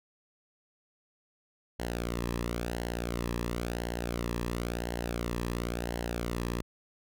sawtooth tone with flanger, 58.9 Hz, A#1, 19 cents sharp, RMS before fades -34 dBFS, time 1.79-6.62 s, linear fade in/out 10 ms, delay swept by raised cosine 0.82 to 1.38 ms, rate 0.96 Hz, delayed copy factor -0.65, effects none

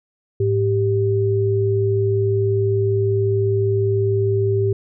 sine tone pair together, 106.75 / 392 Hz, G#2 / G4, +48 / 0 cents, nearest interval octave + major seventh, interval 2252 cents, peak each -18 dBFS, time 0.4-4.73 s, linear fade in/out 5 ms, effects none

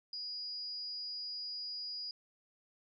sine tone with amplitude modulation, 4900 Hz, D#8, 27 cents flat, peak -37 dBFS, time 0.13-2.11 s, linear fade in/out 2 ms, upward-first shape sine, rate 269 Hz, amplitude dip 45%, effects none

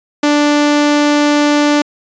sawtooth tone, 293.7 Hz, D4, in tune, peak -5 dBFS, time 0.23-1.82 s, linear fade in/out 5 ms, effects resampled to 16000 Hz

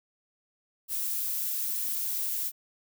violet noise, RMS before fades -31 dBFS, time 0.88-2.52 s, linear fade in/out 50 ms, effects none

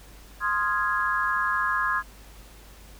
sine chord, F minor seventh, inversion second, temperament equal, 1046.5 / 1244.5 / 1396.9 / 1661.2 Hz, C6 / Eb6 / F6 / Ab6, 0 / 0 / 0 / 0 cents, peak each -27 / -29 / -32 / -26 dBFS, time 0.4-2.03 s, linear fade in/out 50 ms, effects added 50 Hz sine -47 dBFS peak until 2.99 s + pink hiss -51 dBFS RMS until 2.99 s

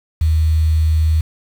sine tone with quantisation, 79 Hz, D#2, 27 cents sharp, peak -11 dBFS, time 0.21-1.21 s, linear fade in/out 5 ms, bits 6, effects none

